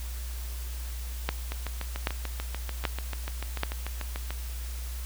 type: two click trains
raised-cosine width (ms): 0.3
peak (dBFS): -18 / -10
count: 20 / 4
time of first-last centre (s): 1.52-4.306 / 1.29-3.634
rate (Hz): 6.82 / 1.28
effects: added 60 Hz sine -33 dBFS peak until 5.05 s + white hiss -45 dBFS RMS until 5.05 s